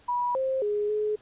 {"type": "tone with pitch steps", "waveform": "sine", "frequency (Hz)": [974, 528, 415.8, 424.1], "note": ["B5", "C5", "G#4", "G#4"], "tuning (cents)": [-24, 16, 2, 36], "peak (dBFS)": -24, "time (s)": [0.08, 1.16], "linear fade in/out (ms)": 10, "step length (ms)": 270, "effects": ["pink hiss -58 dBFS RMS until 1.21 s", "resampled to 8000 Hz"]}